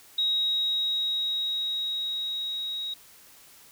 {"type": "tone with level ramp", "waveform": "sine", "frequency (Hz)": 3800, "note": "A#7", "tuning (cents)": 33, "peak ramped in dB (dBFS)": [-22, -30], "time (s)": [0.18, 2.94], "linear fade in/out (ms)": 5, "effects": ["white hiss -53 dBFS RMS until 3.71 s"]}